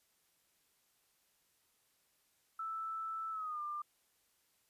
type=tone with pitch glide; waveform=sine; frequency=1318.5 to 1195.2 Hz; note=E6 to D6; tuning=0 to +30 cents; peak=-38 dBFS; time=2.59-3.82 s; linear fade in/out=5 ms; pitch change=-170 cents; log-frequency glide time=3.31-3.61 s; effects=white hiss -75 dBFS RMS until 4.69 s + resampled to 32000 Hz